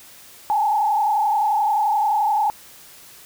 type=tone with frequency modulation; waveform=sine; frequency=844 Hz; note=G#5; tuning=28 cents sharp; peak=-16 dBFS; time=0.5-2.5 s; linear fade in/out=0 ms; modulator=31.5 Hz; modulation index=1.3; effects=white hiss -45 dBFS RMS until 3.25 s